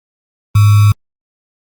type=tone with sample-and-hold; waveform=sine; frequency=103.9 Hz; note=G#2; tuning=1 cent sharp; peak=-4 dBFS; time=0.55-0.92 s; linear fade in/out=5 ms; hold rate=1225 Hz; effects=Opus 24 kbps